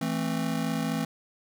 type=chord; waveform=square; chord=A minor; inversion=second; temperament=just; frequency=165 / 220 / 264 Hz; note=E3 / A3 / C4; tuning=+2 / 0 / +16 cents; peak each=-32 dBFS; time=0.01-1.05 s; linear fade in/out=5 ms; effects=none